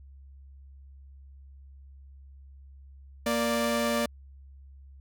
sawtooth tone pair together, 233.1 / 587.3 Hz, A#3 / D5, 0 / 0 cents, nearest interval octave + major third, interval 1600 cents, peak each -24 dBFS, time 3.26-4.06 s, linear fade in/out 5 ms, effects added 68 Hz sine -47 dBFS peak until 5 s

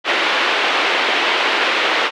white band-pass noise, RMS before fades -17 dBFS, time 0.04-2.11 s, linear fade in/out 50 ms, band 320 to 3200 Hz, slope 24 dB/octave, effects none

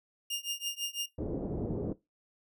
sawtooth tone with tremolo, 2821 Hz, F7, 17 cents sharp, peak -27 dBFS, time 0.3-1.06 s, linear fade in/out 5 ms, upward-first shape triangle, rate 6 Hz, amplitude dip 100%
white low-pass noise, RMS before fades -35 dBFS, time 1.18-1.93 s, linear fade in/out 5 ms, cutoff 440 Hz, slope 24 dB/octave
effects noise-tail reverb RT60 0.2 s tail -18 dB re dry

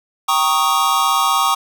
square chord, Eb dominant seventh, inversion first, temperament equal, 784 / 932.3 / 1108.7 / 1244.5 Hz, G5 / Bb5 / Db6 / Eb6, 0 / 0 / 0 / 0 cents, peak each -23 / -22 / -18 / -19 dBFS, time 0.28-1.55 s, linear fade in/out 10 ms, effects none

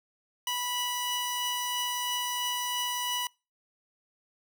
sawtooth tone pair together, 982 / 2943 Hz, B5 / F#7, -10 / -10 cents, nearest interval octave + perfect fifth, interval 1900 cents, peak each -29 / -29 dBFS, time 0.47-3.27 s, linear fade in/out 2 ms, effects noise-tail reverb RT60 0.3 s tail -26 dB re dry

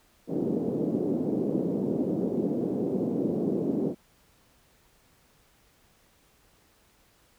pink band-pass noise, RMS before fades -28 dBFS, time 0.27-3.95 s, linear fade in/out 50 ms, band 190 to 440 Hz, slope 24 dB/octave, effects pink hiss -63 dBFS RMS until 7.38 s

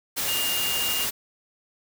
sine tone in noise, 2826 Hz, F7, 20 cents sharp, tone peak -27 dBFS, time 0.27-1.06 s, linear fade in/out 20 ms, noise white, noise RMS -27 dBFS, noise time 0.16-1.11 s, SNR -3 dB, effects none

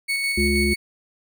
35% pulse tone with tremolo, 2217 Hz, C#7, in tune, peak -19 dBFS, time 0.08-0.76 s, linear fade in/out 20 ms, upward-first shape square, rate 6.3 Hz, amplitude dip 25%
harmonic tone, 71.3 Hz, C#2, 49 cents sharp, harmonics 1 / 3 / 5, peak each -23 / -23 / -23 dBFS, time 0.37-0.74 s, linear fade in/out 10 ms
effects none

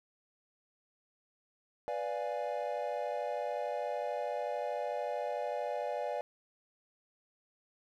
triangle chord, B diminished seventh, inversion none, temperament equal, 493.9 / 587.3 / 698.5 / 830.6 Hz, B4 / D5 / F5 / Ab5, 0 / 0 / 0 / 0 cents, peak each -38 / -35 / -38 / -39 dBFS, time 1.88-6.21 s, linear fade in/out 0 ms, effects none

